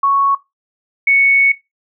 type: tone pair in turn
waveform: sine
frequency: 1108.7 / 2217 Hz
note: C#6 / C#7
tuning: 0 / 0 cents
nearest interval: octave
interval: 1200 cents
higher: second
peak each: -10 / -8 dBFS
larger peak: second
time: 0.03-0.35 / 1.07-1.52 s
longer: second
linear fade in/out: 5 ms
effects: noise-tail reverb RT60 0.2 s tail -18 dB re dry